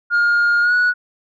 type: tone with pitch glide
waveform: sine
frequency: 1418 to 1466.3 Hz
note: F6 to F#6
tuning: +26 to -16 cents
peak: -10 dBFS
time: 0.1-0.94 s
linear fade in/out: 50 ms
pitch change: +58 cents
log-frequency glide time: 0.61-0.74 s
effects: tanh soft clip ceiling -11 dBFS